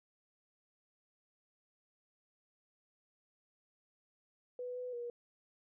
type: tone with pitch steps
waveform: sine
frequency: 495.3 / 498.8 / 478.4 Hz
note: B4 / B4 / A#4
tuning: +5 / +17 / +45 cents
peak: -39 dBFS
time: 4.59-5.1 s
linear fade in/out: 2 ms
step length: 170 ms
effects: none